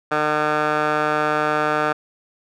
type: tone with band-pass filter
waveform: 15% pulse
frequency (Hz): 151.4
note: D#3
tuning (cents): -47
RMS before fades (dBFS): -20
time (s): 0.11-1.93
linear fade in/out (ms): 10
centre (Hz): 1100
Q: 2.6
effects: none